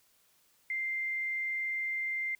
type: tone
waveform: sine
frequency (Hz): 2093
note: C7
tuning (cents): 0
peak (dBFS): -31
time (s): 0.7-2.35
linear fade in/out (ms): 2
effects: white hiss -68 dBFS RMS until 2.39 s

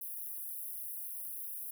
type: high-pass noise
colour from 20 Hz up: white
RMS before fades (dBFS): -42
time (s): 0.01-1.71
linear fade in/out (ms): 5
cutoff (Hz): 10000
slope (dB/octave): 96
effects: none

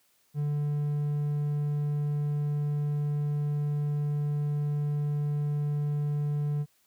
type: tone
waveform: triangle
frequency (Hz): 146.83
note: D3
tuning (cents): 0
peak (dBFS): -24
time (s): 0.34-6.66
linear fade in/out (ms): 50
effects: white hiss -68 dBFS RMS until 6.86 s + high-pass 60 Hz 12 dB/octave

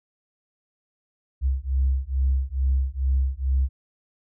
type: beating tone pair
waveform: sine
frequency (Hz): 65.4 / 67.7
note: C2 / C#2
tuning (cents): 0 / -40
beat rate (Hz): 2.3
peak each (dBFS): -22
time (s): 1.41-3.69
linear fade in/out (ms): 50
effects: tanh soft clip ceiling -14 dBFS

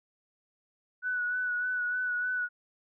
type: tone with vibrato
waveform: sine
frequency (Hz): 1480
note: F#6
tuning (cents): 0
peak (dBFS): -28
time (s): 1.02-2.49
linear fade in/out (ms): 50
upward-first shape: sine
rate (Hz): 3.3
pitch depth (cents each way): 26
effects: none

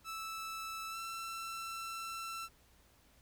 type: tone with pitch glide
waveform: sawtooth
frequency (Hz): 1315 to 1339.5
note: E6 to E6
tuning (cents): -5 to +27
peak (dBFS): -37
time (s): 0.04-2.49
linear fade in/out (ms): 50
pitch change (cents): +32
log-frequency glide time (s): 0.9-0.97
effects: added 60 Hz sine -70 dBFS peak until 3.21 s + pink hiss -67 dBFS RMS until 3.21 s

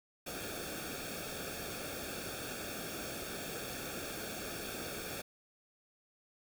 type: noise with comb filter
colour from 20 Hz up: pink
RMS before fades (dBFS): -42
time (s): 0.26-5.22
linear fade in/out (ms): 10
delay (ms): 1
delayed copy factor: -0.8
effects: none

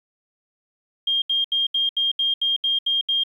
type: tone bursts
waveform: sine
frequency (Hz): 3215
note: G7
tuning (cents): +43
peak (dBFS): -18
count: 10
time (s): 1.07-3.236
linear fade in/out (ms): 5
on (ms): 150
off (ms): 74
effects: 9-bit

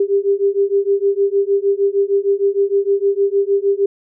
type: beating tone pair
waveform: sine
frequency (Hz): 394.8 / 401.3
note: G4 / G4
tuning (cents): +12 / +41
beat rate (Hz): 6.5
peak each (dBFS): -16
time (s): 0-3.86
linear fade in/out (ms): 5
effects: none

